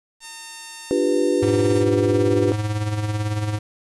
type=tone; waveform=5% pulse; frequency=910 Hz; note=A#5; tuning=42 cents flat; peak=-23 dBFS; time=0.2-1.85 s; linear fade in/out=50 ms
type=chord; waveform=sine; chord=G dominant seventh; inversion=second; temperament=equal; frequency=293.7 / 349.2 / 392 / 493.9 Hz; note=D4 / F4 / G4 / B4; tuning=0 / 0 / 0 / 0 cents; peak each=-22 dBFS; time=0.91-2.52 s; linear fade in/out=0 ms
type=tone with tremolo; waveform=square; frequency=105.5 Hz; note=G#2; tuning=28 cents sharp; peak=-20 dBFS; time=1.42-3.59 s; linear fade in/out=10 ms; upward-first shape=sine; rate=18 Hz; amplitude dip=50%
effects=resampled to 24000 Hz + 8-bit